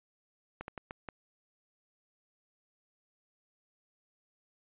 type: slowing click train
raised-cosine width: 0.5 ms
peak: -25 dBFS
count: 5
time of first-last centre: 0.61-1.087 s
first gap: 71 ms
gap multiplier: 1.36
effects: resampled to 8000 Hz